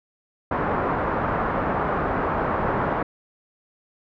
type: low-pass noise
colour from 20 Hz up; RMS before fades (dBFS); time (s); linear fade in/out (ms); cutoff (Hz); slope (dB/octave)
white; -24; 0.51-3.03; 5; 1300; 24
effects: none